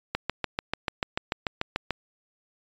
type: click train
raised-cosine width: 0.3 ms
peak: -10 dBFS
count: 13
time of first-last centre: 0.15-1.907 s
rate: 6.83 Hz
effects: resampled to 16000 Hz